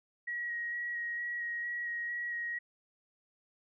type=tone with vibrato; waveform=sine; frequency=1901 Hz; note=A#6; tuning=33 cents sharp; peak=-34 dBFS; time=0.27-2.59 s; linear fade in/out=10 ms; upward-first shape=square; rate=2.2 Hz; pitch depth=11 cents each way; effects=none